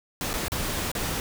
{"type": "noise with dropouts", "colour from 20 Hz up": "pink", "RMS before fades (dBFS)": -29, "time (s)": [0.21, 1.2], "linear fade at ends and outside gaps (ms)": 1, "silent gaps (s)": [[0.332, 0.338], [0.482, 0.519], [0.916, 0.951]], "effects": []}